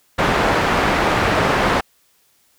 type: low-pass noise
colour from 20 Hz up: white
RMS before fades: -17 dBFS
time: 0.18-1.81 s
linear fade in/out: 10 ms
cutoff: 1400 Hz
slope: 12 dB/octave
effects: white hiss -59 dBFS RMS until 2.58 s